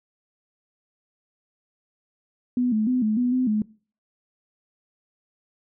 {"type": "tone with pitch steps", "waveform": "sine", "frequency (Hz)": [247.6, 215.8, 252.6, 215, 246.4, 255.1, 213.1], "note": ["B3", "A3", "B3", "A3", "B3", "C4", "G#3"], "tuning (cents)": [5, -33, 39, -40, -4, -44, 45], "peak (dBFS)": -19, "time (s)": [2.57, 3.62], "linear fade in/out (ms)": 2, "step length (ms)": 150, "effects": ["noise-tail reverb RT60 0.4 s tail -22 dB re dry"]}